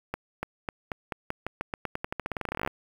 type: accelerating click train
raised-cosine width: 0.5 ms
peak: -15 dBFS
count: 29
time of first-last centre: 0.14-2.675 s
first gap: 290 ms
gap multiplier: 0.89
effects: 7-bit